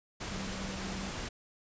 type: tone in noise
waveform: sine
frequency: 192.7 Hz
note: G3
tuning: 29 cents flat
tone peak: -40 dBFS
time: 0.31-1.1 s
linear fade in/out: 10 ms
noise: pink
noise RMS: -39 dBFS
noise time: 0.2-1.29 s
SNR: -4 dB
effects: resampled to 16000 Hz